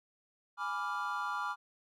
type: chord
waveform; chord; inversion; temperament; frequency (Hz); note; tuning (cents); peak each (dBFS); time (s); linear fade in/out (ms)
triangle; G# diminished seventh; none; equal; 830.6 / 987.8 / 1174.7 / 1396.9; G#5 / B5 / D6 / F6; 0 / 0 / 0 / 0; -40 / -38 / -36 / -37; 0.57-1.56; 50
effects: none